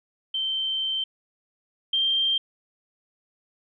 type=tone pair in turn; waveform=sine; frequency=3114 / 3167 Hz; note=G7 / G7; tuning=-12 / +17 cents; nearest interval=unison; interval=29 cents; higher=second; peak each=-24 / -20 dBFS; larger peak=second; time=0.34-1.04 / 1.93-2.38 s; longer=first; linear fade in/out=5 ms; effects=none